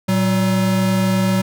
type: tone pair together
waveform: square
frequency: 117.54 / 189.3 Hz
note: A#2 / F#3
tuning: +15 / +40 cents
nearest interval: minor sixth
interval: 825 cents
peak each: -22 / -16 dBFS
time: 0.08-1.42 s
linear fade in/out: 10 ms
effects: none